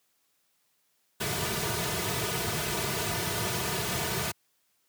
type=noise with comb filter; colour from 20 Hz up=pink; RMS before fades=-30 dBFS; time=1.2-4.32 s; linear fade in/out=10 ms; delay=3.7 ms; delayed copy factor=-1; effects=white hiss -72 dBFS RMS until 4.88 s + high-pass 100 Hz 12 dB/octave